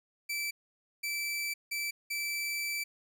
sawtooth tone bursts at uneven times, 2323 Hz, D7, 20 cents flat, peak -29 dBFS, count 4, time 0.29-0.51 / 1.03-1.54 / 1.71-1.91 / 2.1-2.84 s, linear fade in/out 10 ms, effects none

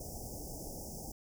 pink band-stop noise, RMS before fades -44 dBFS, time 0-1.12 s, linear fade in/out 5 ms, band 840 to 5100 Hz, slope 96 dB/octave, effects none

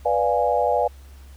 sine chord, B diminished seventh, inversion none, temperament equal, 493.9 / 587.3 / 698.5 / 830.6 Hz, B4 / D5 / F5 / Ab5, 0 / 0 / 0 / 0 cents, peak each -23 dBFS, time 0.05-0.88 s, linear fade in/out 10 ms, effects added 68 Hz sine -41 dBFS peak until 1.36 s + pink hiss -54 dBFS RMS until 1.36 s

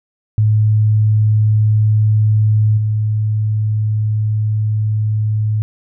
sine tone with level steps, 107.4 Hz, A2, 41 cents flat, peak -9 / -13 dBFS, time 0.38-5.62 s, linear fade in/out 0 ms, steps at 2.77 s, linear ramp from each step 10 ms, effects none

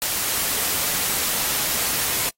white noise, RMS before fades -23 dBFS, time 0.02-2.29 s, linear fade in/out 0 ms, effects noise-tail reverb RT60 0.1 s tail -22 dB re dry + AAC 48 kbps

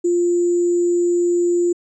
sine tone with sample-and-hold, 349.2 Hz, F4, in tune, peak -14 dBFS, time 0.04-1.73 s, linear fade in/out 10 ms, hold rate 7350 Hz, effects resampled to 24000 Hz

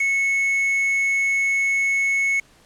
triangle tone with quantisation, 2200 Hz, C#7, 14 cents flat, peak -16 dBFS, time 0-2.4 s, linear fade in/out 5 ms, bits 6, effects pink hiss -54 dBFS RMS until 2.65 s + low-pass 10000 Hz 12 dB/octave

